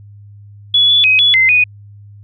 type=tone with pitch steps; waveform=sine; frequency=3399 / 3438 / 2526 / 3409 / 2068 / 2480 Hz; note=G#7 / A7 / D#7 / G#7 / C7 / D#7; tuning=+39 / -41 / +26 / +45 / -21 / -6 cents; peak=-7 dBFS; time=0.74-1.64 s; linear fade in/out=5 ms; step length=150 ms; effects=added 102 Hz sine -35 dBFS peak until 2.23 s